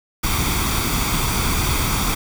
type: noise with comb filter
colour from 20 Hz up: pink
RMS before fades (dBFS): -20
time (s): 0.23-2.15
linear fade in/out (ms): 10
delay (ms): 0.86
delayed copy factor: +0.6
effects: none